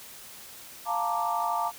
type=chord; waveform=sine; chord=Bb major seventh; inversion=second; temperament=equal; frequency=698.5 / 880 / 932.3 / 1174.7 Hz; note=F5 / A5 / Bb5 / D6; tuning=0 / 0 / 0 / 0 cents; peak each=-31 dBFS; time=0.85-1.72 s; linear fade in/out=50 ms; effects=white hiss -46 dBFS RMS until 1.78 s